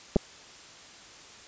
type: clicks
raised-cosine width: 2 ms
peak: -9 dBFS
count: 2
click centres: 0.16 / 0.165 s
effects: white hiss -49 dBFS RMS until 1.47 s + resampled to 16000 Hz